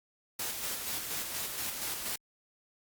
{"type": "noise with tremolo", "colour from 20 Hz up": "white", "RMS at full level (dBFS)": -35, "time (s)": [0.39, 2.16], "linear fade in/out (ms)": 5, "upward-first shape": "square", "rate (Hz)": 4.2, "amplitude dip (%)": 35, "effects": ["Opus 48 kbps"]}